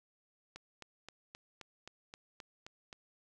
click train, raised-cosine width 0.2 ms, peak -30 dBFS, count 10, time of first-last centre 0.56-2.928 s, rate 3.8 Hz, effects none

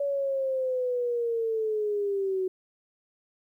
sine linear sweep, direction down, 569 to 370 Hz, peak -25 dBFS, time 0-2.48 s, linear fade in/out 5 ms, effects 11-bit

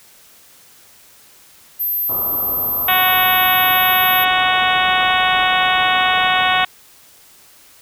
sine tone, 12320 Hz, G9, 31 cents flat, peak -17 dBFS, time 1.79-4.25 s, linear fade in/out 20 ms
white low-pass noise, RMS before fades -32 dBFS, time 2.09-6.65 s, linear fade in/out 5 ms, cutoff 1300 Hz, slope 96 dB/octave
harmonic tone, 370 Hz, F#4, in tune, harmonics 2 / 3 / 4 / 5 / 6 / 7 / 8 / 9 / 10, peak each -18 / -20 / -21 / -22 / -23 / -23 / -24 / -25 / -25 dBFS, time 2.88-6.65 s, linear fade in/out 5 ms
effects white hiss -47 dBFS RMS until 7.81 s

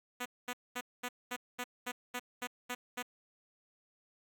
5% pulse tone bursts, 246.9 Hz, B3, in tune, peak -25 dBFS, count 11, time 0.2-3.027 s, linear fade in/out 10 ms, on 57 ms, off 220 ms, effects none

